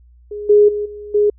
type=tone with level steps; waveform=sine; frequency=415.3 Hz; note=G#4; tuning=in tune; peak=-24 / -6 / -18 / -29 / -10 dBFS; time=0.31-1.3 s; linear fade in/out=5 ms; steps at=0.49 / 0.68 / 0.85 / 1.14 s; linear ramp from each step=10 ms; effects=added 60 Hz sine -44 dBFS peak until 1.38 s